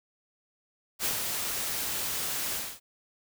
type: noise with ADSR envelope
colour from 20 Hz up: white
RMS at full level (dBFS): -28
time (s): 0.99-2.8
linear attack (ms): 60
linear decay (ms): 110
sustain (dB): -4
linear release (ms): 250
effects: none